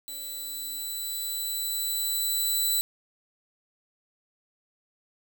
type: tone with level ramp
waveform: 10% pulse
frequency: 3984 Hz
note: B7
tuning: 14 cents sharp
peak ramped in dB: -28 to -15 dBFS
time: 0.08-2.81 s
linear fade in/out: 0 ms
effects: 8-bit